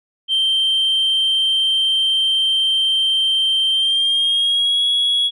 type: tone with pitch glide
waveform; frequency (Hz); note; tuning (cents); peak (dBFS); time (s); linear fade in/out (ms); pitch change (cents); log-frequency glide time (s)
sine; 3136 to 3342; G7 to G#7; 0 to +10; -12; 0.28-5.31; 50; +110; 3.7-4.85
effects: tanh soft clip ceiling -12 dBFS